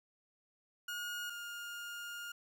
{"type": "tone pair in turn", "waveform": "30% pulse", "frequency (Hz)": [1436, 1416.2], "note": ["F6", "F6"], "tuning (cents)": [48, 24], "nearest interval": "unison", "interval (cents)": 24, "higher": "first", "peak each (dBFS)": [-36, -40], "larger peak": "first", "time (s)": [[0.88, 1.3], [1.3, 2.32]], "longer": "second", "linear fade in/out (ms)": 5, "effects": []}